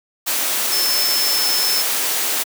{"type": "tone in noise", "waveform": "sine", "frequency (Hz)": 5274, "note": "E8", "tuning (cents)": 0, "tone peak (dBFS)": -18, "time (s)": [0.71, 1.83], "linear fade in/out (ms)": 20, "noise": "white", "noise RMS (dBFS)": -20, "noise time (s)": [0.26, 2.44], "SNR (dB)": -1, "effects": ["high-pass 300 Hz 12 dB/octave"]}